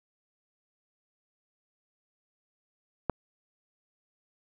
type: click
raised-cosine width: 1 ms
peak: -12 dBFS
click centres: 3.097 s
effects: 9-bit